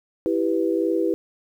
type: chord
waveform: sine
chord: E minor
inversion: none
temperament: equal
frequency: 329.6 / 392 / 493.9 Hz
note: E4 / G4 / B4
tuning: 0 / 0 / 0 cents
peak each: -22 / -24 / -25 dBFS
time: 0.26-1.14 s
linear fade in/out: 0 ms
effects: 9-bit